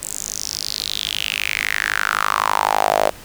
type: tone with high-pass filter sweep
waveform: sawtooth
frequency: 51.91 Hz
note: G#1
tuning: in tune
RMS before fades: -21 dBFS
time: 0.02-3.1 s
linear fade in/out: 10 ms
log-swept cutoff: 8100 to 600 Hz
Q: 4.9
effects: pink hiss -40 dBFS RMS until 3.24 s